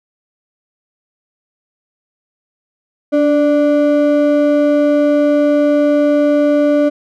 triangle ring-modulated tone, 440 Hz, A4, in tune, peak -4 dBFS, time 3.12-6.9 s, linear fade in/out 20 ms, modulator 150 Hz, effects none

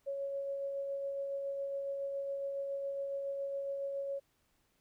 sine tone with tremolo, 554.4 Hz, C#5, in tune, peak -34 dBFS, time 0.06-4.2 s, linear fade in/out 20 ms, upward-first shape sine, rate 7.2 Hz, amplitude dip 25%, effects pink hiss -75 dBFS RMS until 4.8 s

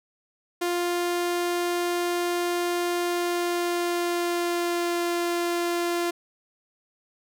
sawtooth tone with pitch glide, 350 to 345.8 Hz, F4 to F4, +4 to -17 cents, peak -20 dBFS, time 0.61-6.11 s, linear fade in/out 10 ms, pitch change -21 cents, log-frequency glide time 3.05-5.02 s, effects none

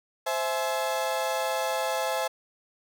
35% pulse chord, C augmented, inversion none, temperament equal with one note detuned, 523.3 / 659.3 / 848.1 Hz, C5 / E5 / G#5, 0 / 0 / +36 cents, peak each -29 dBFS, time 0.26-2.28 s, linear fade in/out 10 ms, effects none

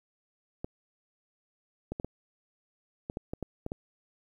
clicks, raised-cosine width 2 ms, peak -21 dBFS, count 10, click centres 0.645 / 1.92 / 1.999 / 2.046 / 3.099 / 3.171 / 3.335 / 3.427 / 3.664 / 3.719 s, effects 10-bit

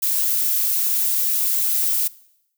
violet noise, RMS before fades -20 dBFS, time 0.02-2.08 s, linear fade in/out 10 ms, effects noise-tail reverb RT60 0.8 s tail -21 dB re dry

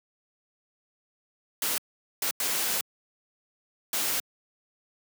white noise bursts at uneven times, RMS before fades -28 dBFS, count 4, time 1.62-1.78 / 2.22-2.31 / 2.4-2.81 / 3.93-4.2 s, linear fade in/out 2 ms, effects high-pass 200 Hz 12 dB/octave

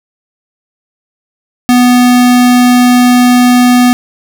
square tone, 246.9 Hz, B3, in tune, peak -4 dBFS, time 1.69-3.93 s, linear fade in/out 0 ms, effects none

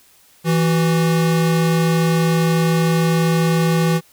square tone pair together, 164.81 / 373.6 Hz, E3 / F#4, 0 / +17 cents, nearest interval octave + major second, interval 1417 cents, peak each -15 / -24 dBFS, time 0.44-4.01 s, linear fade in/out 50 ms, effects white hiss -52 dBFS RMS until 4.12 s

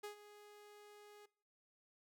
sawtooth tone with ADSR envelope, 415.3 Hz, G#4, in tune, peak -40 dBFS, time 0.03-1.26 s, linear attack 12 ms, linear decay 110 ms, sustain -14 dB, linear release 8 ms, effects noise-tail reverb RT60 0.5 s tail -21 dB re dry

